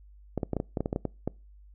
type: clicks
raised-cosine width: 2 ms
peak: -15 dBFS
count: 12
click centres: 0.377 / 0.432 / 0.533 / 0.567 / 0.601 / 0.772 / 0.806 / 0.859 / 0.929 / 0.961 / 1.053 / 1.276 s
effects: noise-tail reverb RT60 0.3 s tail -25 dB re dry + added 50 Hz sine -50 dBFS peak until 1.74 s